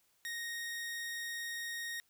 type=tone; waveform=sawtooth; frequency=1864.7 Hz; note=A#6; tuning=in tune; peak=-35 dBFS; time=0.25-2 s; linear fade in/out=0 ms; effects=white hiss -73 dBFS RMS until 2.09 s